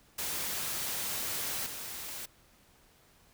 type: noise with level steps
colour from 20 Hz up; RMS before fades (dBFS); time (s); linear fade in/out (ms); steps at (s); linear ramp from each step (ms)
white; -35 / -41; 0.18-2.26; 10; 1.66; 5
effects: pink hiss -63 dBFS RMS until 3.33 s